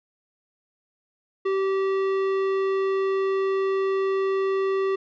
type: tone with tanh clipping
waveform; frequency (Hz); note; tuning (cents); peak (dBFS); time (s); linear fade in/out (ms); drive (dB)
sine; 386.7; G4; -24; -23; 1.45-4.96; 10; 14
effects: none